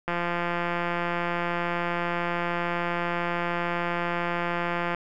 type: click train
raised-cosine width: 0.5 ms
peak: -13 dBFS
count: 843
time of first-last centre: 0.08-4.947 s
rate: 173 Hz
effects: none